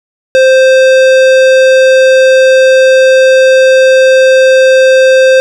sine tone with tanh clipping, 523.3 Hz, C5, in tune, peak -4 dBFS, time 0.35-5.4 s, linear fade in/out 0 ms, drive 18 dB, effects none

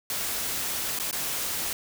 white noise with dropouts, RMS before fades -30 dBFS, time 0.1-1.73 s, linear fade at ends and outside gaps 1 ms, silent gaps 0.989-0.998 / 1.111-1.128 s, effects none

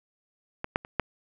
clicks, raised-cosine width 0.5 ms, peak -16 / -9 / -27 / -9 dBFS, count 4, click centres 0.644 / 0.759 / 0.849 / 0.997 s, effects none

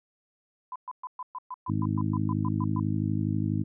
sine tone bursts, 1007 Hz, B5, 33 cents sharp, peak -33 dBFS, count 14, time 0.72-2.798 s, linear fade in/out 2 ms, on 37 ms, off 120 ms
harmonic tone, 52.2 Hz, G#1, 10 cents sharp, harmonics 2 / 3 / 4 / 5 / 6, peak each -29 / -31 / -32 / -33 / -34 dBFS, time 1.68-3.64 s, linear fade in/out 20 ms
effects none

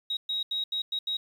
sine tone bursts at uneven times, 3802 Hz, A#7, 33 cents sharp, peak -27 dBFS, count 6, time 0.1-0.17 / 0.29-0.43 / 0.51-0.64 / 0.72-0.82 / 0.92-0.99 / 1.07-1.17 s, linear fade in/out 5 ms, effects 9-bit

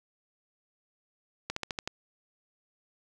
slowing click train, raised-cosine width 0.2 ms, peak -15 dBFS, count 6, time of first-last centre 1.5-1.875 s, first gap 64 ms, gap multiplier 1.08, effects none

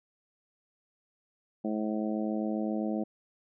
harmonic tone, 107.6 Hz, A2, 38 cents flat, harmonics 2 / 3 / 4 / 5 / 6 / 7, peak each -31 / -34 / -42 / -39 / -40 / -43 dBFS, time 1.64-3.04 s, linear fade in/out 10 ms, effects none

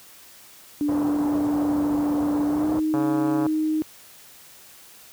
sine tone with pitch glide, 293.7 to 311.2 Hz, D4 to D#4, 0 to 0 cents, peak -20 dBFS, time 0.81-3.82 s, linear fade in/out 0 ms, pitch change +100 cents, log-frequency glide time 2.48-2.77 s
white low-pass noise, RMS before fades -32 dBFS, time 0.88-2.8 s, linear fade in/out 10 ms, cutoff 960 Hz, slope 24 dB/octave
click train, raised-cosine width 1 ms, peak -15 dBFS, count 75, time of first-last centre 2.94-3.465 s, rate 141 Hz
effects white hiss -48 dBFS RMS until 5.12 s + high-pass 60 Hz 12 dB/octave

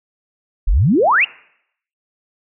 sine exponential sweep, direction up, 32.85 to 2960 Hz, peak -10 dBFS, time 0.67-1.25 s, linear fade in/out 10 ms, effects noise-tail reverb RT60 0.7 s tail -23 dB re dry

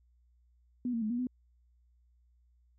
sine tone with pitch steps, 246.6 / 230.2 / 214.6 / 240.6 / 251.1 Hz, B3 / A#3 / A3 / B3 / B3, -2 / -22 / -43 / -45 / +29 cents, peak -30 dBFS, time 0.85-1.27 s, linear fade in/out 2 ms, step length 84 ms, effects added 60 Hz sine -64 dBFS peak until 2.78 s

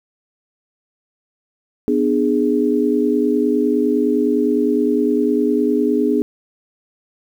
sine chord, G# diminished, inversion first, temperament just, 249.2 / 299 / 415.3 Hz, B3 / D4 / G#4, +16 / +31 / 0 cents, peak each -18 dBFS, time 1.88-6.22 s, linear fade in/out 0 ms, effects 8-bit

